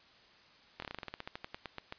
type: slowing click train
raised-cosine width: 0.3 ms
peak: -24 dBFS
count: 18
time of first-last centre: 0.8-1.924 s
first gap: 23 ms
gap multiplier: 1.12
effects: white hiss -61 dBFS RMS until 1.98 s + resampled to 11025 Hz